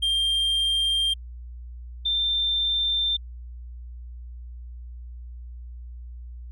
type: tone pair in turn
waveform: triangle / sine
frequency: 3188 / 3578 Hz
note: G7 / A7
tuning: +28 / +28 cents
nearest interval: major second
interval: 200 cents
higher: second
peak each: -19 / -21 dBFS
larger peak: first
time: 0.02-1.14 / 2.05-3.17 s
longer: neither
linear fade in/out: 10 ms
effects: added 60 Hz sine -36 dBFS peak until 6.51 s